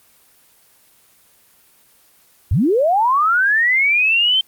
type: linear sweep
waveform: sine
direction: up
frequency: 62.4 to 3139 Hz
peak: -12 dBFS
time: 2.51-4.41 s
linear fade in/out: 5 ms
effects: white hiss -53 dBFS RMS until 4.47 s + Opus 24 kbps